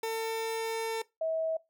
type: tone pair in turn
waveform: 30% pulse / sine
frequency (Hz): 449.9 / 644.6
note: A4 / E5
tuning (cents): +39 / -39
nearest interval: tritone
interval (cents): 622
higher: second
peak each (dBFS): -28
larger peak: neither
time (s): 0.03-1.02 / 1.21-1.57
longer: first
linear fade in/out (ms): 5
effects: noise-tail reverb RT60 0.2 s tail -20 dB re dry